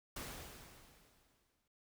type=noise with exponential decay; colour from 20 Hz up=pink; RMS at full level=-44 dBFS; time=0.16-1.68 s; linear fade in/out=5 ms; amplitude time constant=330 ms; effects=none